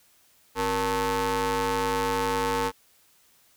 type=ring-modulated tone; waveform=sawtooth; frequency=207.7 Hz; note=G#3; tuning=in tune; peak=-17 dBFS; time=0.55-2.72 s; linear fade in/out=50 ms; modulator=678 Hz; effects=white hiss -61 dBFS RMS until 3.56 s